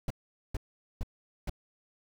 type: noise bursts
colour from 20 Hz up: brown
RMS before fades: -31 dBFS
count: 4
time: 0.08-1.496 s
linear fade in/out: 2 ms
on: 24 ms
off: 440 ms
effects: none

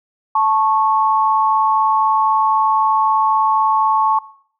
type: tone pair together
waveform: sine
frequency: 876.1 / 1100 Hz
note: A5 / C#6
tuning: -8 / -14 cents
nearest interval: major third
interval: 394 cents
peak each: -15 dBFS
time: 0.35-4.19 s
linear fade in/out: 5 ms
effects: noise-tail reverb RT60 0.6 s tail -20 dB re dry

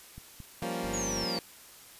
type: click train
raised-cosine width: 5 ms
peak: -32 dBFS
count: 4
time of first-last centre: 0.18-0.848 s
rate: 4.49 Hz
type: chord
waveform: 15% pulse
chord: G half-diminished seventh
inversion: third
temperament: equal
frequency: 174.61 / 196 / 233.1 / 277.2 Hz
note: F3 / G3 / Bb3 / Db4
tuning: 0 / 0 / 0 / 0 cents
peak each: -30 / -34 / -30 / -35 dBFS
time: 0.62-1.39 s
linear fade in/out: 2 ms
type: tone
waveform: 25% pulse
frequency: 49.33 Hz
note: G1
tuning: 12 cents sharp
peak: -37 dBFS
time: 0.83-1.25 s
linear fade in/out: 10 ms
type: linear sweep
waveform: sine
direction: down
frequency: 6890 to 4459 Hz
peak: -33 dBFS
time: 0.93-1.39 s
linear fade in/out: 10 ms
effects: white hiss -52 dBFS RMS until 1.99 s + resampled to 32000 Hz

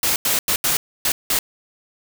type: noise bursts at uneven times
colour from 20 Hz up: white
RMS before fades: -19 dBFS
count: 6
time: 0.03-0.16 / 0.25-0.39 / 0.48-0.56 / 0.64-0.77 / 1.05-1.12 / 1.3-1.39 s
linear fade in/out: 2 ms
effects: none

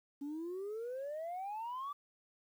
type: exponential sweep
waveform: sine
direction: up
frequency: 277.7 to 1174.7 Hz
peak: -37 dBFS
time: 0.21-1.93 s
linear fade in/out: 10 ms
effects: tanh soft clip ceiling -37 dBFS + 11-bit

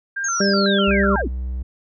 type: tone with vibrato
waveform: sine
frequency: 1480 Hz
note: F#6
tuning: in tune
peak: -22 dBFS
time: 0.16-1.22 s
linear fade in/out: 10 ms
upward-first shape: square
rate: 4 Hz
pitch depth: 130 cents each way
type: linear sweep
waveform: sine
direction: down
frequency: 6645 to 186.8 Hz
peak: -22 dBFS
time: 0.24-1.28 s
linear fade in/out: 5 ms
type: harmonic tone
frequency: 198.3 Hz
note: G3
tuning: 20 cents sharp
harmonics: 1 / 2 / 3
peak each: -18 / -21 / -23 dBFS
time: 0.4-1.16 s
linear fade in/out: 5 ms
type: tone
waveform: triangle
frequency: 63 Hz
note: B1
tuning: 35 cents sharp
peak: -21 dBFS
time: 0.87-1.63 s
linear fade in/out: 10 ms
effects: none

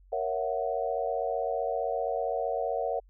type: chord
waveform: sine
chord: F# dominant seventh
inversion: first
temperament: equal with one note detuned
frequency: 466.2 / 554.4 / 664.6 / 740 Hz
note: A#4 / C#5 / E5 / F#5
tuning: 0 / 0 / +14 / 0 cents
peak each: -33 dBFS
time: 0.12-3 s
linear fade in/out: 10 ms
effects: added 46 Hz sine -54 dBFS peak until 3.09 s

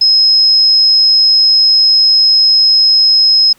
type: tone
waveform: sine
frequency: 5130 Hz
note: E8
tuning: 48 cents flat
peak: -5 dBFS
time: 0.01-3.53 s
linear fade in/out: 5 ms
effects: pink hiss -48 dBFS RMS until 3.58 s

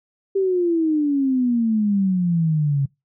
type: exponential sweep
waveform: sine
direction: down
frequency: 394.5 to 136.2 Hz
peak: -16 dBFS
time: 0.35-2.86 s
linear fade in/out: 10 ms
effects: noise-tail reverb RT60 0.2 s tail -23 dB re dry

